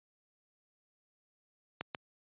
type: clicks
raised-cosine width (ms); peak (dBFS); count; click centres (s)
0.3; -20; 2; 1.81 / 1.948
effects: high-pass 100 Hz 12 dB/octave + resampled to 8000 Hz